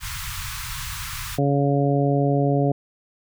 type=band-stop noise; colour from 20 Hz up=pink; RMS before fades=-31 dBFS; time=0-1.39 s; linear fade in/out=50 ms; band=140 to 1000 Hz; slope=48 dB/octave
type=harmonic tone; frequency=140.9 Hz; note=C#3; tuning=29 cents sharp; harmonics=1 / 2 / 3 / 4 / 5; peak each=-20 / -23 / -25 / -26 / -27 dBFS; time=1.38-2.72 s; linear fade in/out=5 ms
effects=none